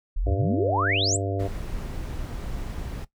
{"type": "exponential sweep", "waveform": "sine", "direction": "up", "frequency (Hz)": [31, 8372], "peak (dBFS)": -22, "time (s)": [0.16, 1.17], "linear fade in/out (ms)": 10}
{"type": "harmonic tone", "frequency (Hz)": 98, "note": "G2", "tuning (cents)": 0, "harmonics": [1, 3, 4, 5, 6, 7], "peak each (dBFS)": [-27, -32, -33, -34, -35, -35], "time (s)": [0.26, 1.48], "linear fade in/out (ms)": 10}
{"type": "noise", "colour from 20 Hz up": "brown", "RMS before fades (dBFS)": -32, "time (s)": [1.39, 3.05], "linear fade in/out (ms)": 10}
{"effects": ["noise-tail reverb RT60 0.1 s tail -17 dB re dry"]}